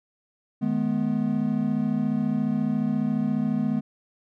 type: chord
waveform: triangle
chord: G# minor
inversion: second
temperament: equal with one note detuned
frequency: 155.56 / 212.5 / 246.9 Hz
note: D#3 / G#3 / B3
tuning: 0 / +40 / 0 cents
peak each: -28 / -23 / -24 dBFS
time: 0.61-3.81 s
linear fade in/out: 20 ms
effects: none